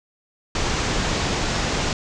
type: low-pass noise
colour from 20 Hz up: pink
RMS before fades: -23 dBFS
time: 0.55-1.93 s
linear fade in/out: 2 ms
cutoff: 7300 Hz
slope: 48 dB/octave
effects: none